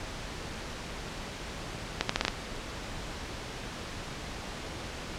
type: accelerating click train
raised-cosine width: 0.2 ms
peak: -7 dBFS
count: 6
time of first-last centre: 2.01-2.282 s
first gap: 84 ms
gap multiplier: 0.78
effects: pink hiss -39 dBFS RMS until 5.18 s + low-pass 6000 Hz 12 dB/octave